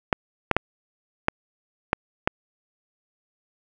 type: clicks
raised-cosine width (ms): 0.5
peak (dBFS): -3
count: 6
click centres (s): 0.128 / 0.513 / 0.566 / 1.284 / 1.931 / 2.275
effects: none